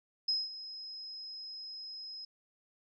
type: tone with ADSR envelope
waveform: sine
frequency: 5110 Hz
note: D#8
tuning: 45 cents sharp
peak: -27 dBFS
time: 0.28-2.25 s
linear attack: 7 ms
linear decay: 200 ms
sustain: -15 dB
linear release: 4 ms
effects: none